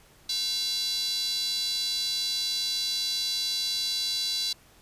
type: tone with high-pass filter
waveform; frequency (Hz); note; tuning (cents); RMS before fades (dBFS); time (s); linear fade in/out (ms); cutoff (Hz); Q
square; 307.9; D#4; -18; -29; 0.29-4.53; 5; 4200; 9.6
effects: pink hiss -57 dBFS RMS until 4.81 s + resampled to 32000 Hz